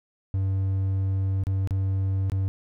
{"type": "tone with dropouts", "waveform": "triangle", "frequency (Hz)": 96.2, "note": "G2", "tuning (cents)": -32, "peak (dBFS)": -20, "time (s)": [0.34, 2.48], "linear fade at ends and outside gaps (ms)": 0, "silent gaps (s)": [[1.437, 1.469], [1.674, 1.708], [2.298, 2.319]], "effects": []}